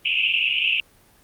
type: band-pass noise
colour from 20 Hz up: white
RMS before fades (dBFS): -21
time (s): 0.05-0.8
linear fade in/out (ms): 2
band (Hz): 2500 to 2900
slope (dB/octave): 96
effects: pink hiss -55 dBFS RMS until 1.23 s + Opus 32 kbps